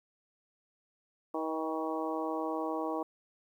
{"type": "harmonic tone with a mistuned harmonic", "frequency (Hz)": 159.5, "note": "D#3", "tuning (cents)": 43, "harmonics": [2, 3, 4, 5, 6, 7], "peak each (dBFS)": [-36, -38, -39, -40, -41, -41], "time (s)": [1.34, 3.03], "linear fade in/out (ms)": 5, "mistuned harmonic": 4, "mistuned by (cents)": -20, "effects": ["11-bit"]}